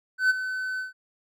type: tone with ADSR envelope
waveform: triangle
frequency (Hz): 1516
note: F#6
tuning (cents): +42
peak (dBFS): -14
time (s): 0.18-0.93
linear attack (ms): 120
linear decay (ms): 22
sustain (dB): -12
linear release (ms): 140
effects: none